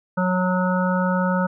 harmonic tone, 183.1 Hz, F#3, 18 cents flat, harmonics 1 / 3 / 5 / 7 / 8, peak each -20 / -25 / -27 / -28 / -29 dBFS, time 0.17-1.47 s, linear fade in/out 10 ms, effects none

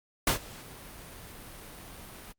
pink noise with ADSR envelope, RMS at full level -23 dBFS, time 0.27-2.33 s, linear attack 3 ms, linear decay 110 ms, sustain -23 dB, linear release 17 ms, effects Opus 48 kbps

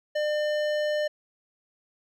sine tone with hard clipping, 600 Hz, D5, 37 cents sharp, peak -26 dBFS, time 0.15-1.08 s, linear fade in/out 10 ms, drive 14 dB, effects none

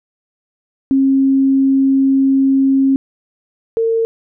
sine tone pair in turn, 270 / 454.1 Hz, C#4 / A#4, -45 / -45 cents, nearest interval major sixth, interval 900 cents, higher second, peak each -9 / -12 dBFS, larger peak first, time 0.91-2.96 / 3.77-4.05 s, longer first, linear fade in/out 0 ms, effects none

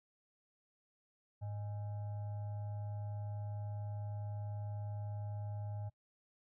sine tone with frequency modulation, 104.1 Hz, G#2, 5 cents sharp, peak -39 dBFS, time 1.41-5.9 s, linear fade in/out 20 ms, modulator 721 Hz, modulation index 0.3, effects noise-tail reverb RT60 0.1 s tail -23 dB re dry

